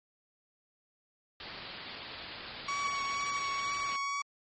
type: low-pass noise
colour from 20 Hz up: white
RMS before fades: -45 dBFS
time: 1.4-3.96 s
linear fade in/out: 2 ms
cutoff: 4800 Hz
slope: 96 dB/octave
type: tone with vibrato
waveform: 30% pulse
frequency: 1125 Hz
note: C#6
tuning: 25 cents sharp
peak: -29 dBFS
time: 2.68-4.22 s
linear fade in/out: 5 ms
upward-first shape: triangle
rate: 2.1 Hz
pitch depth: 18 cents each way
effects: MP3 32 kbps